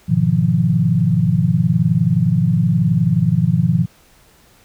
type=chord; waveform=sine; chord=F half-diminished seventh; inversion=first; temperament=equal; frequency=103.83 / 123.47 / 155.56 / 174.61 Hz; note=Ab2 / Cb3 / Eb3 / F3; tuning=0 / 0 / 0 / 0 cents; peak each=-22 / -18 / -17 / -16 dBFS; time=0.08-3.86 s; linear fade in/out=20 ms; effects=pink hiss -51 dBFS RMS until 4.64 s